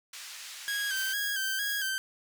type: band-pass noise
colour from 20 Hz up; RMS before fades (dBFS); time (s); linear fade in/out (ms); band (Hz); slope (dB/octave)
white; -44; 0.13-1.13; 5; 1500 to 6900; 12
type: tone with vibrato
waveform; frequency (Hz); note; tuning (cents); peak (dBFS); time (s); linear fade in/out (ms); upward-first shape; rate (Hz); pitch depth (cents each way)
sawtooth; 1600; G6; +35; -26; 0.68-1.98; 0; square; 2.2; 50
type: noise with tremolo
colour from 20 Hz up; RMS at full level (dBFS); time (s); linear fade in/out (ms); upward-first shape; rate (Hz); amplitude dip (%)
violet; -39; 0.95-1.9; 20; triangle; 4.3; 35
effects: none